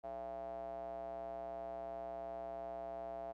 square tone with band-pass filter, 61.4 Hz, B1, 9 cents flat, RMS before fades -45 dBFS, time 0.03-3.33 s, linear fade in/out 20 ms, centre 690 Hz, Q 8.9, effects none

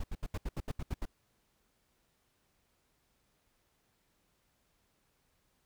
brown noise bursts, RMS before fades -35 dBFS, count 10, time 0-1.055 s, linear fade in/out 5 ms, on 38 ms, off 75 ms, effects pink hiss -75 dBFS RMS until 5.65 s

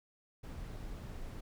brown noise, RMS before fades -44 dBFS, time 0.43-1.41 s, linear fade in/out 10 ms, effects none

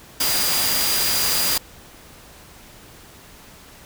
sine tone in noise, 4829 Hz, D8, 47 cents sharp, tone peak -24 dBFS, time 0.2-1.58 s, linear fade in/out 5 ms, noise white, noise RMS -21 dBFS, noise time 0.2-1.58 s, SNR -6 dB, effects pink hiss -45 dBFS RMS until 3.85 s

